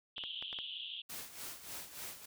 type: band-pass noise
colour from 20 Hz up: pink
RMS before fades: -44 dBFS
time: 0.16-1.02 s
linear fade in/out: 5 ms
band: 2900 to 3500 Hz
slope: 96 dB/octave
type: clicks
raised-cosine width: 0.3 ms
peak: -30 dBFS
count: 5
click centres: 0.181 / 0.238 / 0.425 / 0.529 / 0.588 s
type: noise with tremolo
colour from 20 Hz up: white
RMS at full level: -44 dBFS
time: 1.09-2.26 s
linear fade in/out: 10 ms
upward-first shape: sine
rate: 3.4 Hz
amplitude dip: 70%
effects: none